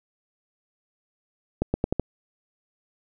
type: accelerating click train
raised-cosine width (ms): 2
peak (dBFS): -9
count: 5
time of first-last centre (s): 1.62-1.997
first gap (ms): 120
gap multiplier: 0.84
effects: none